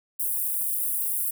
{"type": "high-pass noise", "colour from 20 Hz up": "white", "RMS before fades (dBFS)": -27, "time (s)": [0.19, 1.31], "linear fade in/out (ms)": 10, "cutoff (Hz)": 9200, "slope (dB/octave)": 48, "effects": []}